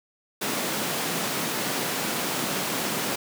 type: high-pass noise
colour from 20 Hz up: pink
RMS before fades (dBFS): -28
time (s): 0.41-3.16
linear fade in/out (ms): 10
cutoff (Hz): 160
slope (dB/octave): 24
effects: none